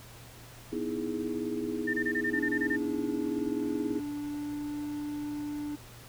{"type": "chord", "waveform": "sine", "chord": "E major seventh", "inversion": "second", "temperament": "equal", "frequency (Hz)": [246.9, 311.1, 329.6, 415.3], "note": ["B3", "D#4", "E4", "G#4"], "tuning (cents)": [0, 0, 0, 0], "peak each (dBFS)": -36, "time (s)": [0.72, 4], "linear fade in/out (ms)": 10}
{"type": "tone bursts", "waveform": "sine", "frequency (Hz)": 1802, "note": "A6", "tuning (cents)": 41, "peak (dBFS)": -28, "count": 10, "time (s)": [1.87, 2.765], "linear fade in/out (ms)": 10, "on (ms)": 67, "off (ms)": 25}
{"type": "tone with pitch glide", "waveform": "triangle", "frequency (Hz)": [290, 294.9], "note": ["D4", "D4"], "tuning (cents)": [-22, 7], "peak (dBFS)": -31, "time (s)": [2.33, 5.76], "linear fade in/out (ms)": 10, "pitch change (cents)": 29, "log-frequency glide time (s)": [3.49, 4.86]}
{"effects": ["added 118 Hz sine -51 dBFS peak until 6.08 s", "pink hiss -51 dBFS RMS until 6.08 s"]}